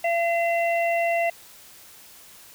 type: harmonic tone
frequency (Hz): 680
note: F5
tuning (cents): -46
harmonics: 1 / 3 / 4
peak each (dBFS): -21 / -28 / -31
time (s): 0.04-1.3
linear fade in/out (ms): 5
effects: white hiss -48 dBFS RMS until 2.54 s